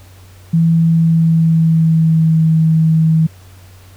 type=tone with pitch glide; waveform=sine; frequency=165 to 160.12 Hz; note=E3 to D#3; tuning=+2 to +50 cents; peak=-8 dBFS; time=0.53-3.27 s; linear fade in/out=10 ms; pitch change=-52 cents; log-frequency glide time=0.71-2.48 s; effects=added 93 Hz sine -38 dBFS peak until 3.96 s + pink hiss -46 dBFS RMS until 3.96 s